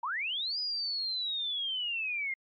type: linear two-way sweep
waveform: sine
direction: up then down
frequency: 880 to 4984 to 2085 Hz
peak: -31 dBFS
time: 0.03-2.34 s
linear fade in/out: 5 ms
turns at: 0.59 s
effects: AAC 64 kbps